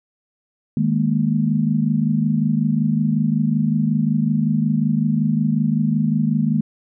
sine chord, D# suspended fourth, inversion none, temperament equal, 155.56 / 207.7 / 233.1 Hz, D#3 / G#3 / A#3, 0 / 0 / 0 cents, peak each -20 dBFS, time 0.77-6.61 s, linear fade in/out 2 ms, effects none

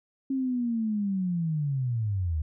sine linear sweep, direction down, 271.4 to 73.42 Hz, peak -25 dBFS, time 0.3-2.42 s, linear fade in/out 5 ms, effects none

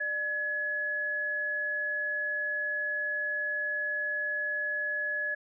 sine tone pair together, 598 / 1694.3 Hz, D5 / G#6, +31 / +34 cents, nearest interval octave + tritone, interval 1803 cents, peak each -40 / -29 dBFS, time 0-5.35 s, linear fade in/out 10 ms, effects none

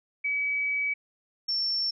sine tone pair in turn, 2281 / 5425 Hz, C#7 / E8, +49 / +49 cents, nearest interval octave + minor third, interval 1500 cents, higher second, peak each -25 dBFS, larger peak neither, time 0.24-0.94 / 1.48-1.91 s, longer first, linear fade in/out 10 ms, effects none

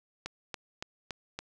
click train, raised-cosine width 0.2 ms, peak -19 dBFS, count 5, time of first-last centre 0.26-1.39 s, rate 3.54 Hz, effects none

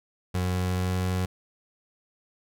30% pulse tone with pitch glide, 91 to 91.95 Hz, F#2 to F#2, -28 to -10 cents, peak -22 dBFS, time 0.34-1.26 s, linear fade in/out 10 ms, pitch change +18 cents, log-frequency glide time 0.45-1.01 s, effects none

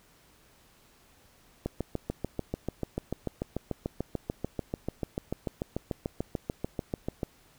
click train, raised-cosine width 2 ms, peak -17 dBFS, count 39, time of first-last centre 1.66-7.232 s, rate 6.82 Hz, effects pink hiss -61 dBFS RMS until 7.58 s

